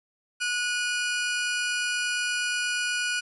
sawtooth tone pair together, 1461.5 / 2452 Hz, F#6 / D#7, -22 / -26 cents, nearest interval major sixth, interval 896 cents, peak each -23 / -28 dBFS, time 0.4-3.21 s, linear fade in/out 20 ms, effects resampled to 24000 Hz + 10-bit

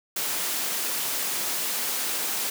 white high-pass noise, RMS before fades -28 dBFS, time 0.16-2.5 s, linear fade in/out 5 ms, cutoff 220 Hz, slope 12 dB/octave, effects none

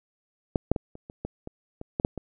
clicks, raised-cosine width 2 ms, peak -9 / -6 / -15 / -29 / -27 / -18 / -23 / -23 / -13 / -7 / -20 dBFS, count 11, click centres 0.558 / 0.716 / 0.762 / 0.954 / 1.099 / 1.25 / 1.474 / 1.814 / 1.999 / 2.049 / 2.177 s, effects none

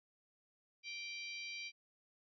harmonic tone with a mistuned harmonic, 784 Hz, G5, in tune, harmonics 3 / 4 / 5 / 6 / 7, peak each -45 / -53 / -54 / -51 / -56 dBFS, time 0.83-1.72 s, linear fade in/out 50 ms, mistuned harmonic 7, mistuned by +80 cents, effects none

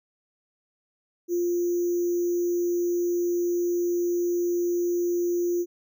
sine tone with sample-and-hold, 349.2 Hz, F4, in tune, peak -22 dBFS, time 1.28-5.66 s, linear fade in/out 50 ms, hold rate 6300 Hz, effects none

